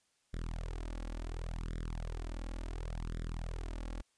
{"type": "tone with flanger", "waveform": "sawtooth", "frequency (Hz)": 41, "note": "E1", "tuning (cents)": -9, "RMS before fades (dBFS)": -40, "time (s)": [0.33, 4.02], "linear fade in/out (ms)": 10, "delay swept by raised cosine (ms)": [0.55, 3.65], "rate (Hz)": 0.7, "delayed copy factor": 0.95, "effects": ["white hiss -75 dBFS RMS until 4.17 s", "resampled to 22050 Hz"]}